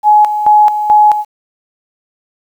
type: tone with tremolo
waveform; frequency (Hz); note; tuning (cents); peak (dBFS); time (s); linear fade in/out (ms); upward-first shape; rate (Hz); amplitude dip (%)
sine; 843; G#5; +26; -3; 0.03-1.25; 50; square; 2.3; 65
effects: 7-bit